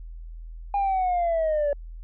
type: linear sweep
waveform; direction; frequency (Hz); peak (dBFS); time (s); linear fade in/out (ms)
sine; down; 812 to 567; -19; 0.74-1.73; 2
effects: tanh soft clip ceiling -19 dBFS + added 41 Hz sine -36 dBFS peak until 2.03 s